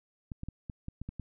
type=clicks; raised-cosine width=5 ms; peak=-26 dBFS; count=8; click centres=0.318 / 0.434 / 0.486 / 0.698 / 0.884 / 1.016 / 1.09 / 1.197 s; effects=none